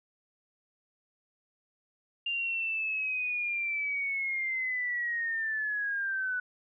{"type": "linear sweep", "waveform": "sine", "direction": "down", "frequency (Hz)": [2800, 1480], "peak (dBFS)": -29, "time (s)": [2.26, 6.4], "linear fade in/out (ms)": 5, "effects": []}